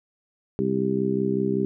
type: harmonic tone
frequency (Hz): 65.3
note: C2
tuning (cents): -3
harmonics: 2 / 3 / 4 / 5 / 6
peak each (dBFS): -32 / -26 / -29 / -29 / -25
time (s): 0.59-1.65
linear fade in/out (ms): 0
effects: none